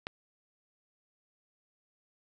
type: click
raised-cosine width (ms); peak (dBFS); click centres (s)
0.3; -19; 0.069
effects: none